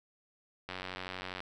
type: click train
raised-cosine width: 0.3 ms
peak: -23 dBFS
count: 67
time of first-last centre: 0.69-1.404 s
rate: 92.4 Hz
effects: none